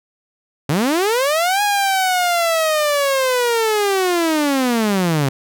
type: linear two-way sweep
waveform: sawtooth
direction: up then down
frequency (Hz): 130.81 to 830.6 to 130.81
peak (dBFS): -11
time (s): 0.69-5.29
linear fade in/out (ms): 5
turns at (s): 1.62
effects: none